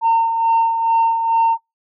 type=tone with tremolo; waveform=sine; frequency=912 Hz; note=A#5; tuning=38 cents flat; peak=-9 dBFS; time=0.01-1.58 s; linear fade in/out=50 ms; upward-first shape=sine; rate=2.3 Hz; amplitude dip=55%; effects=noise-tail reverb RT60 0.2 s tail -26 dB re dry + tanh soft clip ceiling -9 dBFS